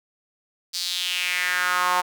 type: tone with high-pass filter sweep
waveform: sawtooth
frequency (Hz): 180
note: F#3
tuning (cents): -47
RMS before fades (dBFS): -24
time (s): 0.73-2.02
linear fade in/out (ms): 20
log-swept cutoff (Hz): 4800 to 900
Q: 3.5
effects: none